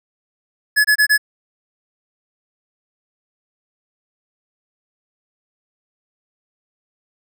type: tone bursts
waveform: square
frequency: 1704 Hz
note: G#6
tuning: 44 cents sharp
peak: -11 dBFS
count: 4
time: 0.76-1.179 s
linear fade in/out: 20 ms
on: 86 ms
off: 25 ms
effects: none